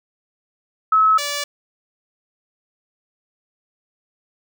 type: tone pair in turn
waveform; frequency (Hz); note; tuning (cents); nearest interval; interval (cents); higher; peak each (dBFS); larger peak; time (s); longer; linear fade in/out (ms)
sine / 5% pulse; 1292 / 578.4; E6 / D5; -35 / -27; octave + major second; 1392; first; -11; neither; 0.92-1.18 / 1.18-1.44; neither; 5
effects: none